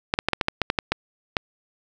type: clicks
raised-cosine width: 0.3 ms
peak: -4 dBFS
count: 11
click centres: 0.139 / 0.189 / 0.286 / 0.333 / 0.412 / 0.484 / 0.617 / 0.701 / 0.788 / 0.92 / 1.368 s
effects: none